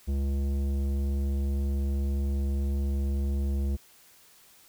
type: tone with tanh clipping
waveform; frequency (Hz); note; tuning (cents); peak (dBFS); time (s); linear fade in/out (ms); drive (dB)
triangle; 69.3; C#2; 0; -27; 0.07-3.77; 20; 17
effects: white hiss -57 dBFS RMS until 4.68 s